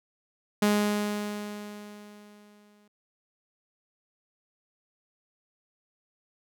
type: tone with exponential decay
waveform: sawtooth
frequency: 207.7 Hz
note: G#3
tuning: in tune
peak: -16 dBFS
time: 0.62-2.88 s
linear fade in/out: 5 ms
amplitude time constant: 490 ms
effects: none